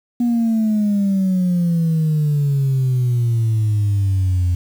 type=exponential sweep; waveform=sine; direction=down; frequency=242.2 to 87.31 Hz; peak=-12 dBFS; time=0.2-4.55 s; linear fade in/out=5 ms; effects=tanh soft clip ceiling -12 dBFS + 7-bit